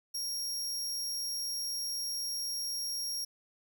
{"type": "tone", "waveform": "sawtooth", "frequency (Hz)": 5588, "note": "F8", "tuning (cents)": 0, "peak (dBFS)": -31, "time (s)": [0.14, 3.25], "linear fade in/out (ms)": 10, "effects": []}